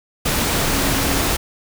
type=tone in noise; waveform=sine; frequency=274.6 Hz; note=C#4; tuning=16 cents flat; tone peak=-26 dBFS; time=0.67-1.22 s; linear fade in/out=10 ms; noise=pink; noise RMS=-19 dBFS; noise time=0.25-1.37 s; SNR=-10 dB; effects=none